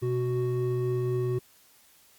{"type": "tone pair together", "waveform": "triangle", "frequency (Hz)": [124.72, 370.2], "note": ["B2", "F#4"], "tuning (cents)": [17, 1], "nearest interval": "octave + perfect fifth", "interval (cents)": 1884, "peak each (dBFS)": -26, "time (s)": [0.02, 1.39], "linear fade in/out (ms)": 10, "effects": ["white hiss -59 dBFS RMS until 2.18 s", "Opus 48 kbps"]}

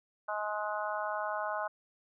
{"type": "harmonic tone", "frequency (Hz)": 210.4, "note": "G#3", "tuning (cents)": 23, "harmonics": [3, 4, 5, 6, 7], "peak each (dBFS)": [-37, -38, -39, -40, -40], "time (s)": [0.28, 1.68], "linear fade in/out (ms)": 10, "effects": []}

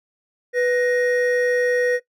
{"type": "tone pair together", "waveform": "triangle", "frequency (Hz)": [493.3, 1872.2], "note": ["B4", "A#6"], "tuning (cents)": [-2, 7], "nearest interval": "octave + major seventh", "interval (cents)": 2309, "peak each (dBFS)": [-15, -23], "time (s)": [0.53, 2], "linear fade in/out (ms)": 50, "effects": ["noise-tail reverb RT60 0.1 s tail -17 dB re dry"]}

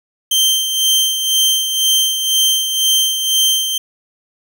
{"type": "tone with tremolo", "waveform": "sawtooth", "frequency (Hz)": 3136, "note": "G7", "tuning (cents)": 0, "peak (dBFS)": -7, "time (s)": [0.31, 3.78], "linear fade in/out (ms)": 5, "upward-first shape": "sine", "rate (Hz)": 2, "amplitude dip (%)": 55, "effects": []}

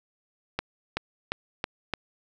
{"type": "accelerating click train", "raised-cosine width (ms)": 0.3, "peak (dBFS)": -11, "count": 5, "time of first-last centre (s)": [0.59, 1.937], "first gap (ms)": 380, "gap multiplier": 0.92, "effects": []}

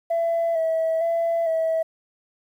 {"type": "tone with vibrato", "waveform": "sine", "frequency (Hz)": 659.3, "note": "E5", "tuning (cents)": 0, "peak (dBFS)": -18, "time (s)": [0.1, 1.83], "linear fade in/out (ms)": 10, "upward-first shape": "square", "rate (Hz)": 1.1, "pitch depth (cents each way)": 28, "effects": ["tanh soft clip ceiling -17 dBFS", "9-bit"]}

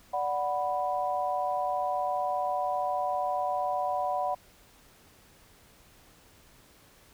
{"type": "chord", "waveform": "sine", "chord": "B minor", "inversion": "first", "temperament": "equal with one note detuned", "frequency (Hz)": [585, 740, 987.8], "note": ["D5", "F#5", "B5"], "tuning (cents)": [-7, 0, 0], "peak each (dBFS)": [-33, -29, -33], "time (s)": [0.13, 4.35], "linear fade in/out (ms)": 10, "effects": ["pink hiss -58 dBFS RMS until 7.13 s"]}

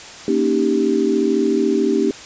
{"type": "chord", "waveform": "sine", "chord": "Eb dominant seventh", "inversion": "second", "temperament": "equal", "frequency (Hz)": [233.1, 277.2, 311.1, 392], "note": ["Bb3", "Db4", "Eb4", "G4"], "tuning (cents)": [0, 0, 0, 0], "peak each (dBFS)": [-21, -21, -20, -18], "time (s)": [0.28, 2.11], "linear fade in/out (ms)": 2, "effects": ["white hiss -36 dBFS RMS until 2.25 s", "resampled to 16000 Hz"]}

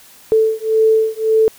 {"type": "beating tone pair", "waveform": "sine", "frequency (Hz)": [440, 441.8], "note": ["A4", "A4"], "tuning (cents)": [0, 7], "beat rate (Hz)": 1.8, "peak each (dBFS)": [-14, -14], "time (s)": [0.32, 1.48], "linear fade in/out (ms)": 0, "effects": ["white hiss -44 dBFS RMS until 1.58 s"]}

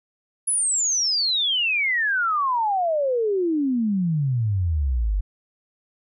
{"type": "exponential sweep", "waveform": "sine", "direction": "down", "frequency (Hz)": [10570, 46.25], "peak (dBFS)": -19, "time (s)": [0.47, 5.21], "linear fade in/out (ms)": 10, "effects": []}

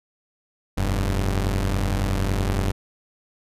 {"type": "tone pair together", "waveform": "sawtooth", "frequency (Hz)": [43.65, 98], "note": ["F1", "G2"], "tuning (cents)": [0, 0], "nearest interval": "octave + major second", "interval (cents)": 1400, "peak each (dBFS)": [-19, -20], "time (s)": [0.77, 2.72], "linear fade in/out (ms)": 10, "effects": ["resampled to 32000 Hz"]}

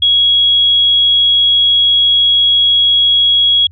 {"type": "tone", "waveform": "sine", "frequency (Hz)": 3322, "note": "G#7", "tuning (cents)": 0, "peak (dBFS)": -7, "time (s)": [0.02, 3.67], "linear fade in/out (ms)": 5, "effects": ["added 87 Hz sine -36 dBFS peak until 3.71 s"]}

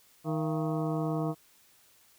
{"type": "harmonic tone with a mistuned harmonic", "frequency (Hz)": 157, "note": "D#3", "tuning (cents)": 16, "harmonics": [1, 2, 3, 4, 5, 6, 7, 8], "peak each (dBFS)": [-31, -33, -37, -37, -45, -46, -43, -47], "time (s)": [0.24, 1.35], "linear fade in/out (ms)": 50, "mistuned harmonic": 4, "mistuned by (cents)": 130, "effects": ["white hiss -62 dBFS RMS until 2.18 s"]}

